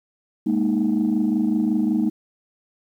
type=chord; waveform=sine; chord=Ab suspended second; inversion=none; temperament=equal; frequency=207.7 / 233.1 / 311.1 Hz; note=Ab3 / Bb3 / Eb4; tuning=0 / 0 / 0 cents; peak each=-21 dBFS; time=0.46-2.1 s; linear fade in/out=10 ms; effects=tanh soft clip ceiling -12 dBFS + 9-bit